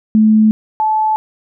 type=tone pair in turn; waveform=sine; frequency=216.8 / 867.2 Hz; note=A3 / A5; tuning=-25 / -25 cents; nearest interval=2 octaves; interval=2400 cents; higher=second; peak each=-6 / -11 dBFS; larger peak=first; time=0.15-0.51 / 0.8-1.16 s; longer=neither; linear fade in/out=0 ms; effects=none